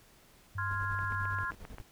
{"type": "tone", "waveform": "sine", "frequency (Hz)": 98, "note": "G2", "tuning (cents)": 0, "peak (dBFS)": -36, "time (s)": [0.55, 1.44], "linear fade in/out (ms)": 5}
{"type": "chord", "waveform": "sine", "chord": "F minor", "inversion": "second", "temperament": "equal", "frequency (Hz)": [1046.5, 1396.9, 1661.2], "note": ["C6", "F6", "Ab6"], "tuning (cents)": [0, 0, 0], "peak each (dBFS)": -37, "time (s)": [0.58, 1.51], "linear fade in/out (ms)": 5}
{"type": "noise with tremolo", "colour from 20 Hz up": "brown", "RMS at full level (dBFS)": -45, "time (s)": [0.7, 1.82], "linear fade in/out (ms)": 10, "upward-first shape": "square", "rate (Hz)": 10, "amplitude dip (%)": 80}
{"type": "click train", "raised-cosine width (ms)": 0.5, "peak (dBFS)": -30, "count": 7, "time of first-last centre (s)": [0.99, 1.784], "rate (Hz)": 7.56}
{"effects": ["pink hiss -61 dBFS RMS until 1.91 s"]}